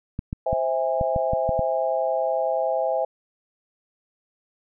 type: clicks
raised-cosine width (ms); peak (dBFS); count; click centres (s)
5; -15; 8; 0.191 / 0.329 / 0.53 / 1.012 / 1.162 / 1.334 / 1.492 / 1.593
type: chord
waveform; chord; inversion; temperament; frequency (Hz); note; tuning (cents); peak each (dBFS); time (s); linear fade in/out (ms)
sine; C augmented; none; just; 523.3 / 654.1 / 817.6; C5 / E5 / G#5; 0 / -14 / -27; -25 / -24 / -27; 0.46-3.05; 5
effects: none